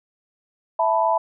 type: chord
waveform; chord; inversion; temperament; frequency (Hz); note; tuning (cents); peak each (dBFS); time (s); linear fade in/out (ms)
sine; E suspended fourth; none; equal; 659.3 / 880 / 987.8; E5 / A5 / B5; 0 / 0 / 0; -21; 0.79-1.18; 5
effects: none